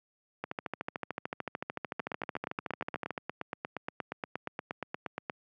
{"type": "two click trains", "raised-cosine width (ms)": 0.5, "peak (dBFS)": [-19, -19], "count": [29, 37], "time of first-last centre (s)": [[2, 5.298], [0.44, 3.107]], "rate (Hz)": [8.49, 13.5], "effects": ["high-pass 150 Hz 12 dB/octave"]}